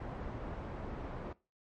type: low-pass noise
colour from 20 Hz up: pink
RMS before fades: -42 dBFS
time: 0-1.33 s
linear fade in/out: 5 ms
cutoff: 1100 Hz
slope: 12 dB/octave
effects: noise-tail reverb RT60 0.3 s tail -21 dB re dry + MP3 48 kbps